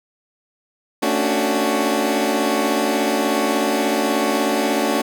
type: chord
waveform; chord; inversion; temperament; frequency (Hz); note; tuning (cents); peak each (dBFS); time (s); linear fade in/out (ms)
20% pulse; D major seventh; second; equal with one note detuned; 223.8 / 277.2 / 293.7 / 370; A3 / C#4 / D4 / F#4; +30 / 0 / 0 / 0; -18; 1.02-5.02; 10
effects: none